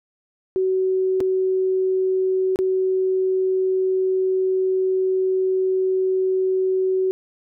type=tone with dropouts; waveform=sine; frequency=376 Hz; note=F#4; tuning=28 cents sharp; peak=-17 dBFS; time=0.56-7.11 s; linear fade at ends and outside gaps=0 ms; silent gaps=1.204-1.209 / 2.559-2.589 s; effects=none